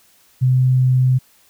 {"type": "tone", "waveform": "sine", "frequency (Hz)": 128.4, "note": "C3", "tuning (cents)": -32, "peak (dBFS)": -11, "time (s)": [0.41, 1.19], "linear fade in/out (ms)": 20, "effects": ["white hiss -54 dBFS RMS until 1.49 s"]}